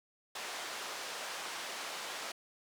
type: band-pass noise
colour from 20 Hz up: pink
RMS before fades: -42 dBFS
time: 0.35-2.32 s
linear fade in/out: 5 ms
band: 650 to 7400 Hz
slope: 12 dB/octave
effects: none